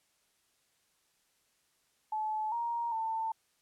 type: tone with pitch steps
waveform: sine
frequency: 863 / 938 / 893 Hz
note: A5 / A#5 / A5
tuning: -34 / +11 / +25 cents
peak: -31 dBFS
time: 2.12-3.32 s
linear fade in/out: 5 ms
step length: 400 ms
effects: white hiss -73 dBFS RMS until 3.61 s + low-pass 11000 Hz 12 dB/octave